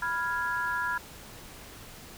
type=chord; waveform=sine; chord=F diminished; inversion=second; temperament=equal; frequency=987.8 / 1396.9 / 1661.2 Hz; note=Cb6 / F6 / Ab6; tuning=0 / 0 / 0 cents; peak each=-32 dBFS; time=0.02-0.98 s; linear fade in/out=5 ms; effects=pink hiss -47 dBFS RMS until 2.17 s